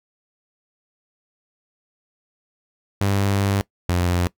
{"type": "tone pair in turn", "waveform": "sawtooth", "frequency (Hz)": [99.3, 88.47], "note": ["G2", "F2"], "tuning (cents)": [23, 23], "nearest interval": "major second", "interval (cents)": 200, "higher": "first", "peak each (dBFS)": -14, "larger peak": "neither", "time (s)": [[3.01, 3.61], [3.89, 4.27]], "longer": "first", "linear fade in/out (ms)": 0, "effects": ["noise-tail reverb RT60 0.1 s tail -21 dB re dry"]}